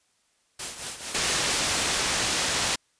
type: noise with tremolo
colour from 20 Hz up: white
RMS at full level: -31 dBFS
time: 0.59-1.98 s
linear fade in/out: 5 ms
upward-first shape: triangle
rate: 4.5 Hz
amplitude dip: 70%
type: low-pass noise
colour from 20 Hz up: white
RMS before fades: -26 dBFS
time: 1.14-2.76 s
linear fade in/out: 10 ms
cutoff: 7100 Hz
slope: 12 dB/octave
effects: white hiss -68 dBFS RMS until 2.99 s + resampled to 22050 Hz